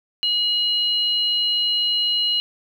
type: tone pair together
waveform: sine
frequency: 2900 / 4104 Hz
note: F#7 / C8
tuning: -35 / -34 cents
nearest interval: tritone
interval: 601 cents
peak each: -19 / -23 dBFS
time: 0.23-2.4 s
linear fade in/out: 0 ms
effects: 8-bit